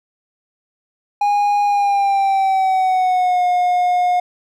triangle tone with pitch glide, 820 to 718 Hz, G#5 to F5, -22 to +48 cents, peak -11 dBFS, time 1.21-4.2 s, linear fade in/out 5 ms, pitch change -230 cents, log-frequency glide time 1.64-3.45 s, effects none

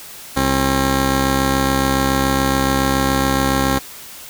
10% pulse tone pair together, 67.1 / 268.4 Hz, C2 / C4, +44 / +44 cents, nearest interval 2 octaves, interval 2400 cents, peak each -10 dBFS, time 0.36-3.79 s, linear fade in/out 10 ms, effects white hiss -36 dBFS RMS until 4.29 s

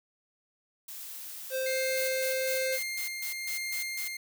blue noise, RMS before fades -42 dBFS, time 0.88-2.68 s, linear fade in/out 5 ms
square tone, 523 Hz, C5, 1 cent flat, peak -30 dBFS, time 1.5-2.79 s, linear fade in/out 50 ms
sawtooth tone with tremolo, 2113 Hz, C7, 16 cents sharp, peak -29 dBFS, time 1.66-4.17 s, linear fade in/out 5 ms, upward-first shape sine, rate 1.1 Hz, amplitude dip 30%
blue noise bursts, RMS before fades -37 dBFS, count 9, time 1.97-4.08 s, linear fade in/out 5 ms, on 110 ms, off 140 ms
effects none

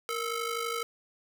sawtooth ring-modulated tone, 880 Hz, A5, in tune, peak -24 dBFS, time 0.09-0.83 s, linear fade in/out 0 ms, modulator 414 Hz, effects none

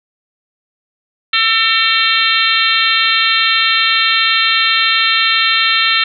harmonic tone with a mistuned harmonic, 452.3 Hz, A4, 48 cents sharp, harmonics 3 / 4 / 5 / 6 / 7 / 8 / 9, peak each -18 / -18 / -18 / -18 / -18 / -18 / -18 dBFS, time 1.33-6.04 s, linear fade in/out 5 ms, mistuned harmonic 3, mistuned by -31 cents, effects none

